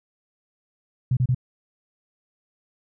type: tone bursts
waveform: sine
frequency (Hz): 126.4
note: B2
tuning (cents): +41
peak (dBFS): -17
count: 3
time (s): 1.11-1.347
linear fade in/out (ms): 5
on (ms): 59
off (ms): 30
effects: none